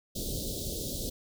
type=band-stop noise; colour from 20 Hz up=pink; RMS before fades=-35 dBFS; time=0.15-1.1 s; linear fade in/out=10 ms; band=580 to 3500 Hz; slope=48 dB/octave; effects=none